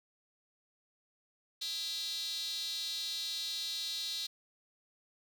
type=tone with high-pass filter; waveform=square; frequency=182 Hz; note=F#3; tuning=28 cents flat; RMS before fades=-38 dBFS; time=1.61-4.27 s; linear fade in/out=10 ms; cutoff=4000 Hz; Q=7.6; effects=none